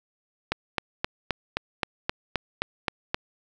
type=click train; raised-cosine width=0.3 ms; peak=-8 dBFS; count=11; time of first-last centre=0.52-3.145 s; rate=3.81 Hz; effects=none